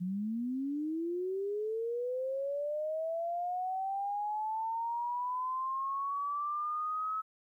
sine linear sweep, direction up, 174.61 to 1294 Hz, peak -32 dBFS, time 0-7.22 s, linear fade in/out 20 ms, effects 12-bit

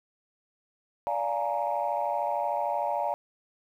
sine chord, Bb dominant seventh, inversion first, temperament just, 582.7 / 699.2 / 839.1 / 932.3 Hz, D5 / F5 / Ab5 / Bb5, -14 / +2 / +18 / 0 cents, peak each -31 dBFS, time 1.07-3.14 s, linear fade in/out 0 ms, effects tanh soft clip ceiling -18 dBFS + 10-bit

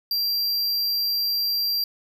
square tone, 4735 Hz, D8, 13 cents sharp, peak -22 dBFS, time 0.11-1.84 s, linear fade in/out 2 ms, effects none

